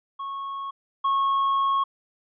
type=tone pair in turn; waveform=triangle; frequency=1100 / 1095.6 Hz; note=C#6 / C#6; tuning=-14 / -21 cents; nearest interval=unison; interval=7 cents; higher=first; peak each=-28 / -18 dBFS; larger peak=second; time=0.19-0.71 / 1.04-1.84 s; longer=second; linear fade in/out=10 ms; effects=resampled to 11025 Hz